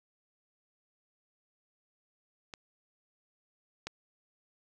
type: clicks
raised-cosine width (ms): 0.2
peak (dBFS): -25 / -20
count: 2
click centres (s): 2.538 / 3.87
effects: none